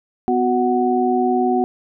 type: tone cluster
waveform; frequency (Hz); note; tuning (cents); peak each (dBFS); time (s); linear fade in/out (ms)
sine; 249.6 / 368.1 / 742; B3 / F#4 / F#5; +19 / -9 / +5; -19; 0.28-1.64; 0
effects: none